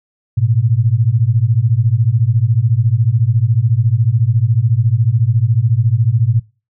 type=beating tone pair; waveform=sine; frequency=107.5 / 121.5 Hz; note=A2 / B2; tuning=-40 / -28 cents; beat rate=14 Hz; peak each=-13 dBFS; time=0.37-6.4 s; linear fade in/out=10 ms; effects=noise-tail reverb RT60 0.3 s tail -22 dB re dry